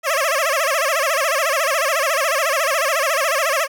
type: tone with vibrato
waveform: 15% pulse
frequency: 598 Hz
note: D5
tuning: 31 cents sharp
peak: -10 dBFS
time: 0.03-3.68 s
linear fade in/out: 50 ms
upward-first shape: sine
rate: 14 Hz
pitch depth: 200 cents each way
effects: none